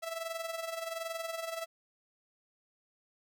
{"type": "tone with amplitude modulation", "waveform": "sawtooth", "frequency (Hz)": 659.3, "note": "E5", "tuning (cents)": 0, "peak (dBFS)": -30, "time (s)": [0.02, 1.66], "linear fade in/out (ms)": 20, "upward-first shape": "sine", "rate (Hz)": 21.3, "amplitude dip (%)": 65, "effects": []}